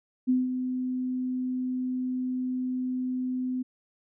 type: tone with ADSR envelope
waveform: sine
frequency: 254.3 Hz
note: C4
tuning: 49 cents flat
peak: -19 dBFS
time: 0.27-3.63 s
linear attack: 25 ms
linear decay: 180 ms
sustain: -8 dB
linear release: 14 ms
effects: none